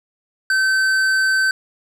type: tone with tanh clipping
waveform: sine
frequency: 1540 Hz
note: G6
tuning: 31 cents flat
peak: -16 dBFS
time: 0.5-1.51 s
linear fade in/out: 2 ms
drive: 12 dB
effects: none